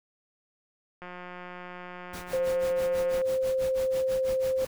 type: click train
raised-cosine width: 0.5 ms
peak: -27 dBFS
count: 394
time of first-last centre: 1.02-3.216 s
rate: 179 Hz
type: noise with tremolo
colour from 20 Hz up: pink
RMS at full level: -40 dBFS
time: 2.13-4.67 s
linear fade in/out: 5 ms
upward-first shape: sine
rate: 6.1 Hz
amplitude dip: 95%
type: tone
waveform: sine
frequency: 523.3 Hz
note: C5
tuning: in tune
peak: -24 dBFS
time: 2.33-4.65 s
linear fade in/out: 5 ms
effects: none